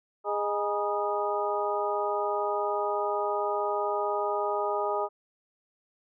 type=harmonic tone with a mistuned harmonic; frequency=206.2 Hz; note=G#3; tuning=12 cents flat; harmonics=2 / 3 / 4 / 5 / 6; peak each=-31 / -32 / -32 / -35 / -33 dBFS; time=0.24-5.09 s; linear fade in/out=50 ms; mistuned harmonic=5; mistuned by=-120 cents; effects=none